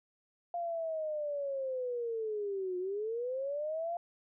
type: linear two-way sweep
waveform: sine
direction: down then up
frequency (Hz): 698.5 to 357.3 to 698.5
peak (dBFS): -33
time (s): 0.54-3.97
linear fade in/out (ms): 2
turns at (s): 2.78
effects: none